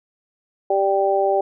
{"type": "harmonic tone", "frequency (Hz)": 196, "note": "G3", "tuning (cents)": 0, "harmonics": [2, 3, 4], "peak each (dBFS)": [-20, -20, -20], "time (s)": [0.7, 1.41], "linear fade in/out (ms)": 5, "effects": []}